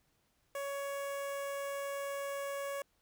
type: tone with notch filter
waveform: sawtooth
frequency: 559 Hz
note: C#5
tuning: 14 cents sharp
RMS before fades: -39 dBFS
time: 0.55-2.82 s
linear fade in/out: 2 ms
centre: 4200 Hz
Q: 1.2
effects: pink hiss -75 dBFS RMS until 3.01 s